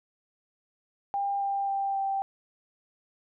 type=tone with pitch steps; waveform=sine; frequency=799 / 793.5 / 788 / 782.6 Hz; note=G5 / G5 / G5 / G5; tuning=+33 / +21 / +9 / -3 cents; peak=-26 dBFS; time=1.14-2.22 s; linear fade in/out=0 ms; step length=270 ms; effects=none